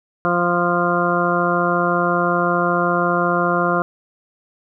harmonic tone, 174.61 Hz, F3, in tune, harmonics 1 / 2 / 3 / 4 / 6 / 7 / 8, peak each -23 / -23 / -23 / -23 / -23 / -23 / -23 dBFS, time 0.25-3.82 s, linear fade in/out 0 ms, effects none

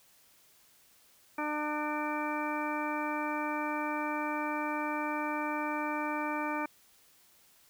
harmonic tone with a mistuned harmonic, 300 Hz, D4, 37 cents sharp, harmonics 1 / 2 / 3 / 4 / 5 / 6 / 8, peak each -36 / -40 / -36 / -39 / -42 / -45 / -40 dBFS, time 1.38-6.66 s, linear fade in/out 5 ms, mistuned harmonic 8, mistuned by -44 cents, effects white hiss -63 dBFS RMS until 7.69 s

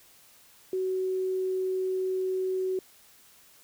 sine tone, 374.6 Hz, F#4, 21 cents sharp, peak -26 dBFS, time 0.73-2.79 s, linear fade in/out 2 ms, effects white hiss -57 dBFS RMS until 3.63 s

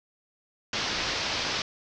white low-pass noise, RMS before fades -30 dBFS, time 0.73-1.62 s, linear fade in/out 2 ms, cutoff 5600 Hz, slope 48 dB/octave, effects none

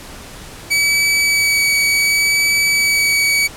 sawtooth tone with vibrato, 2280 Hz, C#7, 48 cents sharp, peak -9 dBFS, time 0.7-3.48 s, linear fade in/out 20 ms, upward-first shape sine, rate 0.68 Hz, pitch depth 9 cents each way, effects pink hiss -35 dBFS RMS until 3.56 s + low-pass 12000 Hz 12 dB/octave

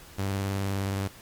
sawtooth tone with vibrato, 98 Hz, G2, in tune, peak -23 dBFS, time 0.18-1.08 s, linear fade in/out 10 ms, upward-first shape sine, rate 19 Hz, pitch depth 36 cents each way, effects pink hiss -49 dBFS RMS until 1.21 s + MP3 96 kbps

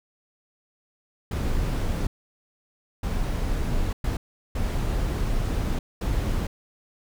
brown noise bursts at uneven times, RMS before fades -25 dBFS, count 5, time 1.31-2.07 / 3.03-3.93 / 4.04-4.17 / 4.55-5.79 / 6.01-6.47 s, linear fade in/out 5 ms, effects none

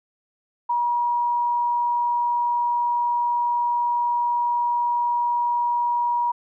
sine tone, 958 Hz, A#5, 47 cents sharp, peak -19 dBFS, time 0.69-6.32 s, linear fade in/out 10 ms, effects none

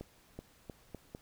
accelerating click train, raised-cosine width 2 ms, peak -29 dBFS, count 5, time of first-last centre 0.01-1.149 s, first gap 380 ms, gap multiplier 0.81, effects pink hiss -64 dBFS RMS until 1.21 s

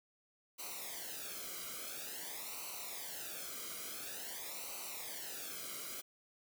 white noise with flanger, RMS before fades -45 dBFS, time 0.58-6.02 s, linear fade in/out 20 ms, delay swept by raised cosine 0.58 to 1.14 ms, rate 0.48 Hz, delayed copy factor -0.8, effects none

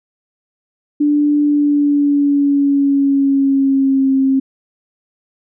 sine tone with pitch glide, 293.7 to 267.8 Hz, D4 to C4, 0 to +40 cents, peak -10 dBFS, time 1-4.4 s, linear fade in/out 10 ms, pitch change -160 cents, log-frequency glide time 1.41-4.12 s, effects none

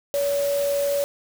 sine tone in noise, 567 Hz, C#5, 39 cents sharp, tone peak -20 dBFS, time 0.14-1.04 s, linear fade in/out 0 ms, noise white, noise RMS -34 dBFS, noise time 0.14-1.04 s, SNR +11 dB, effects none

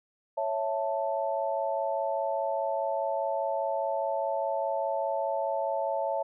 sine chord, A major, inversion first, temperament equal, 554.4 / 659.3 / 880 Hz, C#5 / E5 / A5, 0 / 0 / 0 cents, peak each -31 / -31 / -32 dBFS, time 0.37-6.23 s, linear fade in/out 10 ms, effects none

